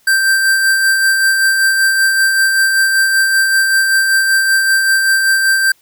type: tone with tremolo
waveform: square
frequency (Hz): 1568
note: G6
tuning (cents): 0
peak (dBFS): -9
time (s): 0.07-5.72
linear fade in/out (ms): 5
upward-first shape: sine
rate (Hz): 5.2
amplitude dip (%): 35
effects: white hiss -54 dBFS RMS until 5.81 s